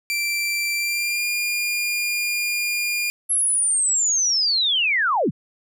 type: tone with pitch glide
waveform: sawtooth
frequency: 2349 to 2416 Hz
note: D7 to D7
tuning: 0 to +48 cents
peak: -18 dBFS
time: 0.1-3.1 s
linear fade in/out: 0 ms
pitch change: +48 cents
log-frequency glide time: 0.76-1.25 s
type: linear sweep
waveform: sine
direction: down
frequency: 11230 to 89.8 Hz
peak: -17 dBFS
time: 3.29-5.31 s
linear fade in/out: 20 ms
effects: none